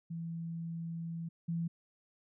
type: tone pair in turn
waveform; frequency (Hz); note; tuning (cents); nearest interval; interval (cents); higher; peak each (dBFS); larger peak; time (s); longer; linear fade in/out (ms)
sine; 166.3 / 167.65; E3 / E3; +16 / +30; unison; 14; second; -37 / -32; second; 0.1-1.29 / 1.48-1.68; first; 10
effects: none